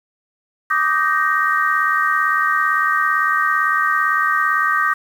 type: chord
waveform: sine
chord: Eb major seventh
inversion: third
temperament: just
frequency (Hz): 1166.7 / 1244.5 / 1555.6 / 1866.8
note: D6 / Eb6 / G6 / Bb6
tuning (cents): -12 / 0 / -14 / +2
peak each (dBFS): -20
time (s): 0.7-4.94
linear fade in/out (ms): 10
effects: 7-bit